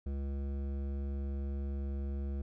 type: tone with hard clipping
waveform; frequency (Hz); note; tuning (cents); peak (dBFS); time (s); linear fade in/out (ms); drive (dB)
sine; 69.3; C#2; 0; -36; 0.06-2.42; 5; 13
effects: none